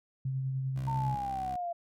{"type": "tone with tremolo", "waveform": "sine", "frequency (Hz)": 132.6, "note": "C3", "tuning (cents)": 23, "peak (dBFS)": -29, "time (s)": [0.25, 1.15], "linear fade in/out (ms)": 5, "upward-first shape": "sine", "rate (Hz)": 10, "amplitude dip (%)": 25}
{"type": "tone with vibrato", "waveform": "15% pulse", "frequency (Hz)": 65.41, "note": "C2", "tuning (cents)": 0, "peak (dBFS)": -36, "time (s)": [0.76, 1.56], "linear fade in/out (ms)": 5, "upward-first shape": "square", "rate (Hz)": 11, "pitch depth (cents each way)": 33}
{"type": "exponential sweep", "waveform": "sine", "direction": "down", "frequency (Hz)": [920, 680], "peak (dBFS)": -32, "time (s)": [0.87, 1.73], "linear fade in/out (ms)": 10}
{"effects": []}